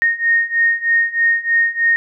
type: beating tone pair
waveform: sine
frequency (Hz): 1850 / 1853.2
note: A#6 / A#6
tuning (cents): -14 / -11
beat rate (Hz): 3.2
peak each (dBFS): -17 / -15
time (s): 0.02-1.96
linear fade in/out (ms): 0
effects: none